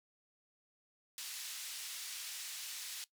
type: band-pass noise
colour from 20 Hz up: pink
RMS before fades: -45 dBFS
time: 1.18-3.04 s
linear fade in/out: 0 ms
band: 3100 to 13000 Hz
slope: 12 dB/octave
effects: noise-tail reverb RT60 0.1 s tail -18 dB re dry